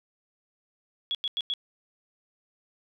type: tone bursts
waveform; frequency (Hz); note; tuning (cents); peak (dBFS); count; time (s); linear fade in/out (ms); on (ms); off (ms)
sine; 3357; G#7; +18; -26; 4; 1.11-1.538; 0; 38; 92
effects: none